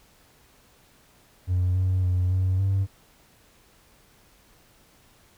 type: tone with pitch steps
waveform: triangle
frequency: 90.8 / 93 / 90.8 / 93.3 / 97.1 Hz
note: F#2 / F#2 / F#2 / F#2 / G2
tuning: -32 / +9 / -32 / +15 / -16 cents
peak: -17 dBFS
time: 1.47-2.87 s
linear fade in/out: 50 ms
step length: 280 ms
effects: tanh soft clip ceiling -16 dBFS + pink hiss -58 dBFS RMS until 5.37 s